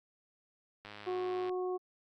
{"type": "click train", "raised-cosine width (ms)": 0.3, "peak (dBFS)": -31, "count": 68, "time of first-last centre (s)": [0.85, 1.494], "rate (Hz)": 104}
{"type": "harmonic tone", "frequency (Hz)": 365.8, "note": "F#4", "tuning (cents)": -20, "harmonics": [1, 2, 3], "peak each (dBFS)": [-33, -42, -46], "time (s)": [1.06, 1.78], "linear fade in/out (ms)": 20}
{"effects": ["Opus 48 kbps"]}